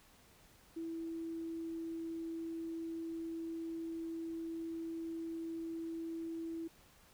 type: tone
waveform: sine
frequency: 329 Hz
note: E4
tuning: 3 cents flat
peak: -39 dBFS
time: 0.76-6.68 s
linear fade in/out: 10 ms
effects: pink hiss -64 dBFS RMS until 7.13 s